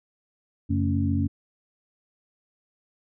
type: tone cluster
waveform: sine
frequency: 91.5 / 138.5 / 225 / 278.9 Hz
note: F#2 / C#3 / A3 / C#4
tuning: -19 / -1 / +39 / +11 cents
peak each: -24 / -31 / -28 / -27 dBFS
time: 0.69-1.28 s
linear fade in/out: 20 ms
effects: none